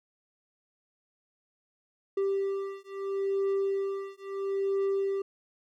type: beating tone pair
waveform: triangle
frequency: 392 / 392.75 Hz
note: G4 / G4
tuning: 0 / +3 cents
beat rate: 0.75 Hz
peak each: -29 dBFS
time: 2.17-5.22 s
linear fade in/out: 5 ms
effects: none